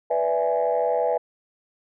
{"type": "chord", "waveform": "sine", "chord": "E dominant seventh", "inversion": "second", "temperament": "equal", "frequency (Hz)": [493.9, 587.3, 659.3, 830.6], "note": ["B4", "D5", "E5", "G#5"], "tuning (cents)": [0, 0, 0, 0], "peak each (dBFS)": [-23, -26, -24, -26], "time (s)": [0.1, 1.18], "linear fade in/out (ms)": 10, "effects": ["tanh soft clip ceiling -12 dBFS"]}